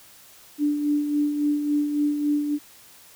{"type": "tone with tremolo", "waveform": "sine", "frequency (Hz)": 293.8, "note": "D4", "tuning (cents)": 1, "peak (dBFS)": -18, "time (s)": [0.58, 2.59], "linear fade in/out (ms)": 50, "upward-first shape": "sine", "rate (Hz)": 3.6, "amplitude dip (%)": 50, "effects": ["white hiss -50 dBFS RMS until 3.15 s"]}